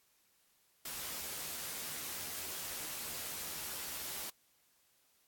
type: noise with comb filter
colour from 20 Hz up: white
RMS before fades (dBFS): -42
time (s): 0.85-4.3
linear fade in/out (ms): 5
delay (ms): 13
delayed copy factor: +0.5
effects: white hiss -72 dBFS RMS until 5.27 s + AAC 64 kbps